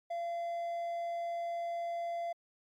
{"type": "tone", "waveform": "triangle", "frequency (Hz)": 684, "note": "F5", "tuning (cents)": -36, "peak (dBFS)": -32, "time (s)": [0.1, 2.33], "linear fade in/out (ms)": 10, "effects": ["MP3 96 kbps"]}